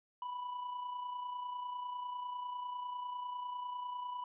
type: tone with amplitude modulation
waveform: triangle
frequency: 987.8 Hz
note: B5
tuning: in tune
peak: -35 dBFS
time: 0.22-4.24 s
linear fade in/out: 2 ms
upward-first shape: sine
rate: 30 Hz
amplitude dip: 45%
effects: resampled to 8000 Hz